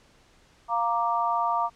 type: chord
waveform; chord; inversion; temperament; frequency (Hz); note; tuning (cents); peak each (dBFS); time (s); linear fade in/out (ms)
sine; Bb major; second; equal; 698.5 / 932.3 / 1174.7; F5 / Bb5 / D6; 0 / 0 / 0; -28 / -26 / -27; 0.68-1.7; 50
effects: pink hiss -59 dBFS RMS until 1.75 s + low-pass 7000 Hz 12 dB/octave